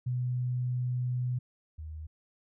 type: tone pair in turn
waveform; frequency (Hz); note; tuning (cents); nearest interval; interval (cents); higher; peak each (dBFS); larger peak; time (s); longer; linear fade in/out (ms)
sine; 124.7 / 77.95; B2 / D#2; +17 / +4; minor sixth; 813; first; -28 / -38; first; 0.06-1.39 / 1.78-2.07; first; 10
effects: none